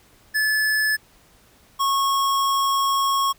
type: tone pair in turn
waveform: square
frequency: 1728 / 1096.5 Hz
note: A6 / C#6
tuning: -32 / -19 cents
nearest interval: minor sixth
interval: 787 cents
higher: first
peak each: -19 / -19 dBFS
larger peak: neither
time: 0.34-0.97 / 1.79-3.33 s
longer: second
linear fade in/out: 20 ms
effects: pink hiss -55 dBFS RMS until 3.38 s